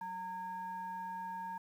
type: tone with frequency modulation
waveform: sine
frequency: 916 Hz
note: A#5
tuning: 31 cents flat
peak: -39 dBFS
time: 0.01-1.58 s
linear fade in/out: 5 ms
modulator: 731 Hz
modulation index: 0.44
effects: 11-bit